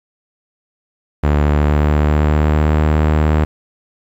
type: tone with pitch glide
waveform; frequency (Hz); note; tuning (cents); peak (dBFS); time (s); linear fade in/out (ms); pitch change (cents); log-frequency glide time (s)
sawtooth; 73.8 to 76.76; D2 to D#2; +9 to -23; -7; 1.23-3.45; 10; +68; 1.49-2.85
effects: low-pass 2000 Hz 12 dB/octave + 8-bit